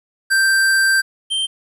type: tone pair in turn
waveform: square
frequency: 1569 / 3138 Hz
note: G6 / G7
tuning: +1 / +1 cents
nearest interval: octave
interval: 1200 cents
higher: second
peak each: -13 / -18 dBFS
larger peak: first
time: 0.3-1.02 / 1.3-1.47 s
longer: first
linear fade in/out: 20 ms
effects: resampled to 32000 Hz + 9-bit